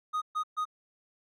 triangle tone bursts, 1244.5 Hz, D#6, in tune, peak -26 dBFS, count 3, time 0.13-0.654 s, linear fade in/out 20 ms, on 88 ms, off 130 ms, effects none

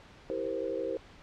sine chord, C dominant seventh, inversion first, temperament just, 327 / 392.4 / 470.9 / 523.3 Hz, E4 / G4 / Bb4 / C5, -14 / +2 / +18 / 0 cents, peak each -39 / -37 / -36 / -35 dBFS, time 0.3-0.97 s, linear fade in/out 0 ms, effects pink hiss -54 dBFS RMS until 1.22 s + low-pass 4000 Hz 12 dB/octave

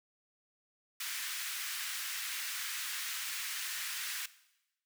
pink high-pass noise, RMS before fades -39 dBFS, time 1-4.26 s, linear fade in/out 5 ms, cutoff 1500 Hz, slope 24 dB/octave, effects noise-tail reverb RT60 0.9 s tail -17 dB re dry

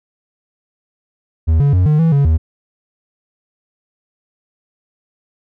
triangle tone with pitch steps, 80.3 / 141.9 / 91.2 / 151.6 / 163.8 / 140.8 / 79.6 Hz, E2 / C#3 / F#2 / D#3 / E3 / C#3 / D#2, -45 / +41 / -24 / -45 / -11 / +27 / +40 cents, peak -7 dBFS, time 1.47-2.38 s, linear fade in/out 20 ms, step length 130 ms, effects none

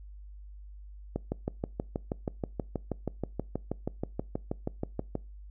click train, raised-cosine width 2 ms, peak -17 dBFS, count 26, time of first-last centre 1.16-5.154 s, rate 6.26 Hz, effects noise-tail reverb RT60 0.3 s tail -24 dB re dry + added 50 Hz sine -44 dBFS peak until 5.5 s

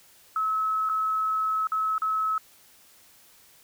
sine tone with dropouts, 1292 Hz, E6, 35 cents flat, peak -23 dBFS, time 0.36-2.38 s, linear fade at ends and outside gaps 2 ms, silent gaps 0.891-0.896 / 1.671-1.719 / 1.981-2.019 s, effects white hiss -56 dBFS RMS until 3.63 s

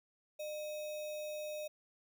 sine tone with sample-and-hold, 606 Hz, D#5, 46 cents flat, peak -39 dBFS, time 0.39-1.68 s, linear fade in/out 10 ms, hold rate 3150 Hz, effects none

